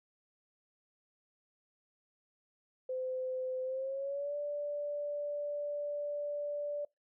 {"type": "tone with pitch glide", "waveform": "sine", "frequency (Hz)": [514, 583.6], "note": ["C5", "D5"], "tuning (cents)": [-31, -11], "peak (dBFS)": -34, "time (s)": [2.89, 6.85], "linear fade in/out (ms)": 5, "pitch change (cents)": 220, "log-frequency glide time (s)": [3.63, 4.36], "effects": ["noise-tail reverb RT60 0.2 s tail -25 dB re dry"]}